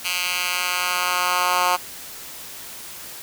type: tone with high-pass filter sweep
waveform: 10% pulse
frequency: 179.6 Hz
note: F3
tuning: 49 cents sharp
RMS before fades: -22 dBFS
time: 0.04-1.77 s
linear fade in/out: 20 ms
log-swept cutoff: 2500 to 930 Hz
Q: 1.5
effects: white hiss -37 dBFS RMS until 3.22 s